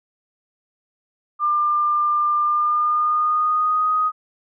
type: tone with pitch glide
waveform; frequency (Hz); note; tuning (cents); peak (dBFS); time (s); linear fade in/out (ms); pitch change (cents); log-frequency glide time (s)
sine; 1196 to 1249.7; D6 to D#6; +31 to +7; -16; 1.39-4.12; 50; +76; 2.43-3.9
effects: none